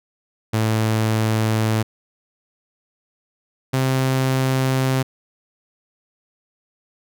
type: tone pair in turn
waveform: sawtooth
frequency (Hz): 110 / 131.56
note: A2 / C3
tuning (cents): 0 / +10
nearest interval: minor third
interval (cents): 310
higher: second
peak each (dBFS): -13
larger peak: neither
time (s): 0.53-1.83 / 3.73-5.03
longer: neither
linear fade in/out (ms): 10
effects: none